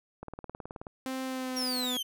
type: click train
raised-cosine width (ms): 1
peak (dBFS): -26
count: 13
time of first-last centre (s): 0.23-0.868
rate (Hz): 18.8
type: tone with pitch glide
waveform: sawtooth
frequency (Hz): 261.6 to 250.4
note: C4 to B3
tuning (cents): 0 to +24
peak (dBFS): -29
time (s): 1.06-1.97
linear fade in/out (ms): 0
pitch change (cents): -76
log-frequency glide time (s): 1.24-1.85
type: exponential sweep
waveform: 40% pulse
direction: down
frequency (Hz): 5700 to 3025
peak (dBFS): -30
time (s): 1.56-2.03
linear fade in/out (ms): 10
effects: none